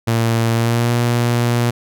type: tone with pitch glide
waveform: sawtooth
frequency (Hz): 114.9 to 119.5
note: A#2 to A#2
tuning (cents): -25 to +43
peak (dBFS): -10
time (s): 0.07-1.71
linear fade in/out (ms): 10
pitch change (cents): +68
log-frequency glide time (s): 0.52-0.92
effects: none